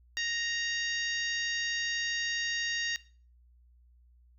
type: harmonic tone with a mistuned harmonic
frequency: 932.3 Hz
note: A#5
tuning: in tune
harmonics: 2 / 3 / 4 / 5 / 6 / 7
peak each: -33 / -37 / -38 / -40 / -42 / -43 dBFS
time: 0.17-2.96 s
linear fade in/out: 0 ms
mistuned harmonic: 7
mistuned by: +23 cents
effects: noise-tail reverb RT60 0.4 s tail -18 dB re dry + added 60 Hz sine -58 dBFS peak until 4.38 s